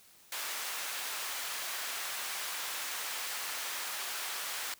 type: high-pass noise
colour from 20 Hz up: pink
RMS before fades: -38 dBFS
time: 0.32-4.74 s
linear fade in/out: 2 ms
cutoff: 1100 Hz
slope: 12 dB/octave
effects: white hiss -60 dBFS RMS until 4.79 s